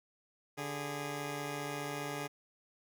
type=tone pair together; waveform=10% pulse; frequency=145.31 / 411 Hz; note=D3 / G#4; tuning=-18 / -18 cents; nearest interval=octave + tritone; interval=1800 cents; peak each=-31 / -33 dBFS; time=0.57-2.28 s; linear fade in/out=20 ms; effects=none